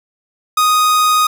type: tone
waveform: 45% pulse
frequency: 1244.5 Hz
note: D#6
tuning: in tune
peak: -10 dBFS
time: 0.57-1.27 s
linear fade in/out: 5 ms
effects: none